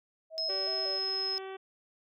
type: tone with vibrato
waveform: sine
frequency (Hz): 609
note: D#5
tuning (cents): -37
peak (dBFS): -39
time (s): 0.3-1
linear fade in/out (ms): 50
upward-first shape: square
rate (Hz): 2.7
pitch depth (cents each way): 92
type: tone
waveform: sine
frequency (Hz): 5150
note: E8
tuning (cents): -41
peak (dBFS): -30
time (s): 0.38-1.38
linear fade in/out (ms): 0
type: harmonic tone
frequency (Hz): 383.2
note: G4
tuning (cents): -39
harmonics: 1 / 2 / 3 / 4 / 5 / 6 / 7 / 8 / 9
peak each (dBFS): -40 / -46 / -50 / -52 / -54 / -56 / -57 / -58 / -59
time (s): 0.49-1.57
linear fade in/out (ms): 10
effects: none